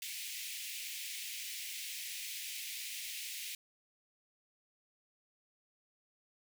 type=high-pass noise; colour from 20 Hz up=pink; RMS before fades=-43 dBFS; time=0.02-3.55 s; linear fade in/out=2 ms; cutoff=2100 Hz; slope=48 dB/octave; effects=none